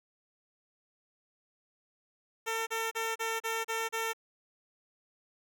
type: tone bursts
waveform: 10% pulse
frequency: 450.9 Hz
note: A4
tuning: 42 cents sharp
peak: -23 dBFS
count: 7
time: 2.46-4.134 s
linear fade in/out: 20 ms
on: 210 ms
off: 34 ms
effects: none